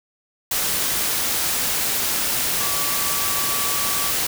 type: tone in noise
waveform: sine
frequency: 1149 Hz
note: D6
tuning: 38 cents flat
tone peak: -30 dBFS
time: 2.6-4.11 s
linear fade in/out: 5 ms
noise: white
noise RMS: -22 dBFS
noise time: 0.51-4.27 s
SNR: -11 dB
effects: none